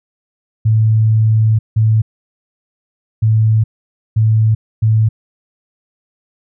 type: tone bursts at uneven times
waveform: sine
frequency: 110 Hz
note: A2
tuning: in tune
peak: -8 dBFS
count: 5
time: 0.65-1.59 / 1.76-2.02 / 3.22-3.64 / 4.16-4.55 / 4.82-5.09 s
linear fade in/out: 10 ms
effects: none